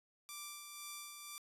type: tone with tremolo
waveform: 5% pulse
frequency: 1174.7 Hz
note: D6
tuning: in tune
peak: -33 dBFS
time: 0.29-1.38 s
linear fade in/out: 0 ms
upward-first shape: sine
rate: 2 Hz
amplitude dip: 40%
effects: resampled to 32000 Hz